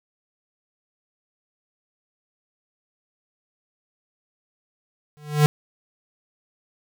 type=tone with exponential growth; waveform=square; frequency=149.3 Hz; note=D3; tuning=29 cents sharp; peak=-10 dBFS; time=5.17-5.46 s; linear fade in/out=0 ms; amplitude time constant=61 ms; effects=none